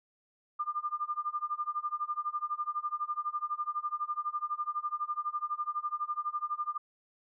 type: tone with tremolo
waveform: sine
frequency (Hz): 1202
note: D6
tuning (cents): +40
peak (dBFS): -28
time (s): 0.59-6.78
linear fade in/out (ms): 10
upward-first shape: sine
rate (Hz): 12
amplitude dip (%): 95
effects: none